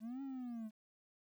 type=linear two-way sweep; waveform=triangle; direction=up then down; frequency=211.8 to 277.2 to 211.8 Hz; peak=-40 dBFS; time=0-0.71 s; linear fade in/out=50 ms; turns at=0.22 s; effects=12-bit